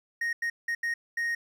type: tone bursts at uneven times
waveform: triangle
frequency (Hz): 1864.7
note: A#6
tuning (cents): 0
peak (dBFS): -25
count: 5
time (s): 0.21-0.33 / 0.42-0.5 / 0.68-0.75 / 0.83-0.94 / 1.17-1.35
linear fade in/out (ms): 5
effects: 11-bit